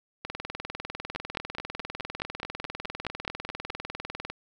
two click trains, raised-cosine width 0.3 ms, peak -18 / -18 dBFS, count 82 / 13, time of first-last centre 0.25-4.3 / 1.16-3.702 s, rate 20 / 4.72 Hz, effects none

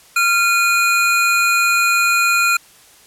square tone pair together, 1383 / 2460 Hz, F6 / D#7, -17 / -20 cents, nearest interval minor seventh, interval 997 cents, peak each -16 dBFS, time 0.16-2.57 s, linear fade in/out 5 ms, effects white hiss -47 dBFS RMS until 3.06 s + low-pass 12000 Hz 12 dB/octave

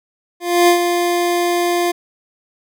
25% pulse tone with ADSR envelope, 349.2 Hz, F4, in tune, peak -4 dBFS, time 0.4-1.92 s, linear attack 280 ms, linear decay 98 ms, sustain -7 dB, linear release 12 ms, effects none

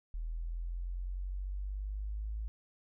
sine exponential sweep, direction up, 40.14 to 54.2 Hz, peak -35 dBFS, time 0.14-2.48 s, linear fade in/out 0 ms, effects none

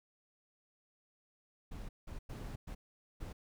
brown noise bursts at uneven times, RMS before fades -44 dBFS, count 5, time 1.71-1.89 / 2.07-2.19 / 2.29-2.56 / 2.67-2.75 / 3.2-3.33 s, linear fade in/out 10 ms, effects none

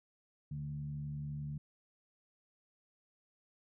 sine tone with frequency modulation, 146.2 Hz, D3, 7 cents flat, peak -38 dBFS, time 0.51-1.58 s, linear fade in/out 5 ms, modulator 71.7 Hz, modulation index 0.53, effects none

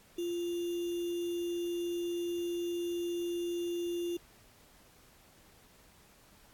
sine tone with sample-and-hold, 346.3 Hz, F4, 15 cents flat, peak -32 dBFS, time 0.18-4.17 s, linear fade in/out 5 ms, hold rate 3150 Hz, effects pink hiss -61 dBFS RMS until 6.53 s + AAC 64 kbps

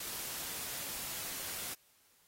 white noise, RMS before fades -41 dBFS, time 0-1.74 s, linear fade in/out 5 ms, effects white hiss -68 dBFS RMS until 2.27 s + AAC 48 kbps

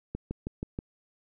click train, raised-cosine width 3 ms, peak -20 dBFS, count 5, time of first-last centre 0.15-0.789 s, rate 6.26 Hz, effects none

